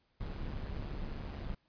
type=noise with amplitude modulation; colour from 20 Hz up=brown; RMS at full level=-37 dBFS; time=0.2-1.55 s; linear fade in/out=10 ms; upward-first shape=sine; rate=143 Hz; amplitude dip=60%; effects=pink hiss -75 dBFS RMS until 1.68 s + resampled to 11025 Hz